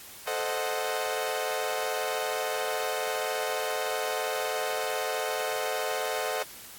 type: chord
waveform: sawtooth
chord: A diminished seventh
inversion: none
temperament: equal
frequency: 440 / 523.3 / 622.3 / 740 Hz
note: A4 / C5 / Eb5 / Gb5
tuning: 0 / 0 / 0 / 0 cents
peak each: -30 dBFS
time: 0.27-6.43 s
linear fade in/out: 5 ms
effects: white hiss -46 dBFS RMS until 6.78 s + AAC 64 kbps